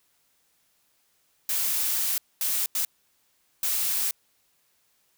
blue noise bursts at uneven times, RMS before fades -26 dBFS, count 4, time 1.49-2.18 / 2.41-2.66 / 2.75-2.85 / 3.63-4.11 s, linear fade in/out 2 ms, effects white hiss -68 dBFS RMS until 5.17 s

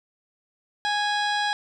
harmonic tone with a mistuned harmonic, 829 Hz, G#5, 3 cents flat, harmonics 1 / 2 / 3 / 4 / 5 / 6 / 7 / 9 / 10, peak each -25 / -27 / -39 / -32 / -33 / -37 / -47 / -48 / -48 dBFS, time 0.85-1.53 s, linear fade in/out 0 ms, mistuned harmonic 5, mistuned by -64 cents, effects none

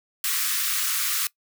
white high-pass noise, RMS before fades -25 dBFS, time 0.24-1.27 s, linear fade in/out 2 ms, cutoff 1100 Hz, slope 96 dB/octave, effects noise-tail reverb RT60 0.1 s tail -20 dB re dry

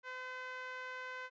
sawtooth tone with band-pass filter, 510 Hz, C5, 44 cents flat, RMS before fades -45 dBFS, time 0.03-1.3 s, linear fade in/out 50 ms, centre 1600 Hz, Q 2, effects resampled to 16000 Hz

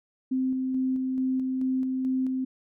sine tone with tremolo, 260 Hz, C4, 11 cents flat, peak -23 dBFS, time 0.31-2.45 s, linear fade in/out 10 ms, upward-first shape square, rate 2.3 Hz, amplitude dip 25%, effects none

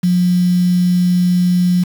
sine tone with quantisation, 178.9 Hz, F3, 42 cents sharp, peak -10 dBFS, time 0.03-1.84 s, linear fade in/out 10 ms, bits 5, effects none

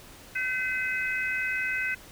harmonic tone, 510 Hz, C5, 44 cents flat, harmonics 3 / 4 / 5, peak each -30 / -31 / -32 dBFS, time 0.35-1.95 s, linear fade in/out 10 ms, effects pink hiss -49 dBFS RMS until 2.11 s

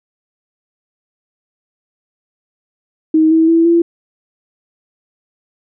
sine tone with pitch steps, 315.7 / 323.1 / 330.6 / 338.4 Hz, D#4 / E4 / E4 / E4, +25 / -35 / +5 / +45 cents, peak -7 dBFS, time 3.14-3.82 s, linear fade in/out 5 ms, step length 170 ms, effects none

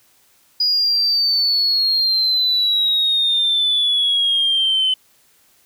sine exponential sweep, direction down, 4922 to 3039 Hz, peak -13 dBFS, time 0.6-4.94 s, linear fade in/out 5 ms, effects tanh soft clip ceiling -10 dBFS + white hiss -56 dBFS RMS until 5.65 s

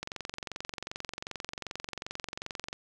click train, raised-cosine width 0.2 ms, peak -19 dBFS, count 62, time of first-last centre 0.03-2.729 s, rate 22.6 Hz, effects none

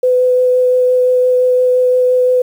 sine tone with vibrato, 503 Hz, B4, 32 cents sharp, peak -8 dBFS, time 0.03-2.42 s, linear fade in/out 5 ms, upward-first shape sine, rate 5.8 Hz, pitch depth 9 cents each way, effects 7-bit

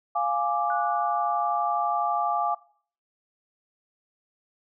sine chord, D diminished, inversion first, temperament equal, 698.5 / 830.6 / 1174.7 Hz, F5 / Ab5 / D6, 0 / 0 / 0 cents, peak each -27 dBFS, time 0.15-2.55 s, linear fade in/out 10 ms
sine tone with exponential decay, 1467 Hz, F#6, 15 cents flat, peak -32 dBFS, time 0.7-2.04 s, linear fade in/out 1 ms, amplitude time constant 290 ms
effects noise-tail reverb RT60 0.5 s tail -21 dB re dry

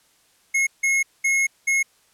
square tone bursts at uneven times, 2167 Hz, C#7, 40 cents flat, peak -18 dBFS, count 4, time 0.54-0.67 / 0.83-1.03 / 1.24-1.47 / 1.67-1.83 s, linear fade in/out 10 ms, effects white hiss -60 dBFS RMS until 2.13 s + low-pass 11000 Hz 12 dB/octave

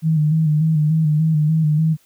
sine tone with vibrato, 155.56 Hz, D#3, in tune, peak -13 dBFS, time 0.02-1.97 s, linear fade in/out 50 ms, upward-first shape square, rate 3.4 Hz, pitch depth 45 cents each way, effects white hiss -57 dBFS RMS until 2.05 s

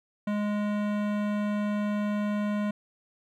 sine tone with hard clipping, 207.7 Hz, G#3, in tune, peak -28 dBFS, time 0.27-2.71 s, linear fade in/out 5 ms, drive 18 dB, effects none

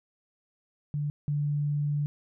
sine tone pair in turn, 146.83 / 146.27 Hz, D3 / D3, 0 / -7 cents, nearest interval unison, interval 7 cents, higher first, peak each -27 / -25 dBFS, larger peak second, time 0.94-1.1 / 1.28-2.06 s, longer second, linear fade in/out 0 ms, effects none

